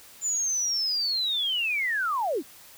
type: linear sweep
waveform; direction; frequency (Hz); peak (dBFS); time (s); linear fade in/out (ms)
sine; down; 7160 to 231.1; -24; 0.21-2.43; 50
effects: white hiss -50 dBFS RMS until 2.77 s